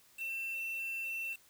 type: tone with quantisation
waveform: sine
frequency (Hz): 2689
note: E7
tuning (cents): +34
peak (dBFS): -36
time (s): 0.17-1.37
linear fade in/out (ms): 50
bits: 8
effects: white hiss -64 dBFS RMS until 1.49 s